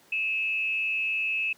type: tone with frequency modulation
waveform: sine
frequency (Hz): 2600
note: E7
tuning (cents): -24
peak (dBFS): -25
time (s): 0.12-1.53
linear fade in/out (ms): 5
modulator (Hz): 197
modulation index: 0.36
effects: pink hiss -58 dBFS RMS until 1.57 s + high-pass 200 Hz 12 dB/octave